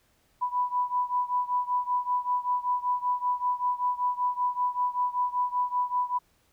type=beating tone pair; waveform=sine; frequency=987.8 / 993 Hz; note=B5 / B5; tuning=0 / +9 cents; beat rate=5.2 Hz; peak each=-27 / -29 dBFS; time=0.41-6.19 s; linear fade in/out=20 ms; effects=pink hiss -67 dBFS RMS until 6.52 s